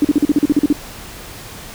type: tone bursts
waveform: sine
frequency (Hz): 293.7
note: D4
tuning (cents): 0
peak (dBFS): -8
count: 11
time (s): 0.02-0.727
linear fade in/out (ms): 2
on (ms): 27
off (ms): 41
effects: pink hiss -34 dBFS RMS until 1.74 s